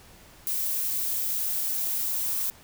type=noise with high-pass filter sweep; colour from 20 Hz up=violet; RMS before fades=-28 dBFS; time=0.47-2.5 s; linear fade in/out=0 ms; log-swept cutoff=430 to 970 Hz; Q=4.4; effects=pink hiss -52 dBFS RMS until 2.63 s